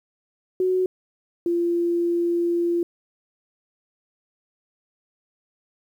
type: tone pair in turn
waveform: sine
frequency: 370 / 343.9 Hz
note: F#4 / F4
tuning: 0 / -27 cents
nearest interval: minor second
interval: 127 cents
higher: first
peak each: -18 / -19 dBFS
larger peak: first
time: 0.6-0.86 / 1.46-2.83 s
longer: second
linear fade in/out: 2 ms
effects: 9-bit